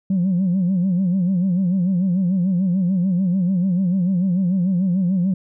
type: tone with vibrato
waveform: sine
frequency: 183.6 Hz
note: F#3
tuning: 13 cents flat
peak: -14 dBFS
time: 0.1-5.34 s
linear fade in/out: 5 ms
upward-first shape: sine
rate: 6.8 Hz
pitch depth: 110 cents each way
effects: tanh soft clip ceiling -13 dBFS